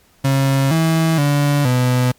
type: tone with pitch steps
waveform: 35% pulse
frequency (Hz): 136 / 162.3 / 144.3 / 125.4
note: C#3 / E3 / D3 / B2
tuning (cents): -33 / -27 / -30 / +27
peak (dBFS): -11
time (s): 0.24-2.12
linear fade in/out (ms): 10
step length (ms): 470
effects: pink hiss -54 dBFS RMS until 2.18 s + MP3 96 kbps

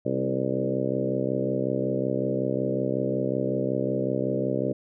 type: harmonic tone with a mistuned harmonic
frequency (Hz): 65.41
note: C2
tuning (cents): 0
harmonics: 2 / 3 / 4 / 5 / 6 / 7 / 8 / 9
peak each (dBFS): -32 / -32 / -32 / -32 / -32 / -32 / -32 / -32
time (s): 0.05-4.73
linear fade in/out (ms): 10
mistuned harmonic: 4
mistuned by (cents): +16
effects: none

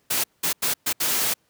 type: noise bursts at uneven times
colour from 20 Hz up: white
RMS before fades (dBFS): -23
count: 5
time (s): 0.1-0.24 / 0.43-0.53 / 0.62-0.74 / 0.86-0.93 / 1-1.34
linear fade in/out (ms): 10
effects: pink hiss -66 dBFS RMS until 1.49 s + high-pass 100 Hz 12 dB/octave

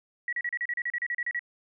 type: tone bursts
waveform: sine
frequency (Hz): 1925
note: B6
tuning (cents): -45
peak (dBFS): -27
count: 14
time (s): 0.28-1.393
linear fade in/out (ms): 2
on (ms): 47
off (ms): 35
effects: none

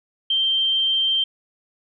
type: tone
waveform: sine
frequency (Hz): 3143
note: G7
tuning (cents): +4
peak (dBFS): -17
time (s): 0.3-1.24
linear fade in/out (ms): 5
effects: none

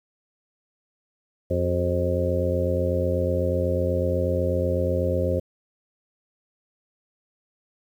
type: harmonic tone with a mistuned harmonic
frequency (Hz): 88.1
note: F2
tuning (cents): +16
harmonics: 1 / 2 / 3 / 4 / 5 / 6 / 7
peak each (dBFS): -25 / -31 / -32 / -30 / -33 / -25 / -33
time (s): 1.5-5.4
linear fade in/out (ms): 10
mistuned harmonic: 4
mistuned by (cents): +71
effects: 9-bit

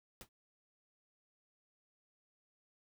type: noise with exponential decay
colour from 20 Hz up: pink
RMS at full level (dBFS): -45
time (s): 0.21-0.29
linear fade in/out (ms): 1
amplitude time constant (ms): 16
effects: none

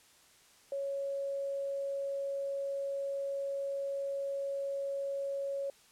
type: tone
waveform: sine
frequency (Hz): 554.4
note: C#5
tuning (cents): 0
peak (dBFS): -33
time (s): 0.72-5.7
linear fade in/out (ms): 2
effects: white hiss -62 dBFS RMS until 5.91 s + low-pass 10000 Hz 12 dB/octave

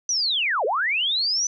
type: linear two-way sweep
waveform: sine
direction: down then up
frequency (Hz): 6070 to 393.9 to 6070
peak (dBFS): -20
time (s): 0.09-1.47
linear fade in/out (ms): 2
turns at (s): 0.65
effects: none

